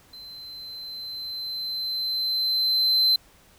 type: tone with level ramp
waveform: triangle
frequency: 4080 Hz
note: C8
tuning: 44 cents flat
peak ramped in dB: -39 to -15 dBFS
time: 0.13-3.16 s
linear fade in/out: 5 ms
effects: pink hiss -56 dBFS RMS until 3.58 s